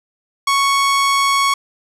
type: tone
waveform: sawtooth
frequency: 1108.7 Hz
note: C#6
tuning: in tune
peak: -9 dBFS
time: 0.47-1.54 s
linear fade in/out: 5 ms
effects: low-pass 10000 Hz 12 dB/octave + 8-bit